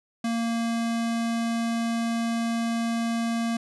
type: tone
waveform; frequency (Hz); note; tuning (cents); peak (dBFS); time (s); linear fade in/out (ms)
square; 230.8; A#3; -17; -25; 0.24-3.57; 5
effects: resampled to 24000 Hz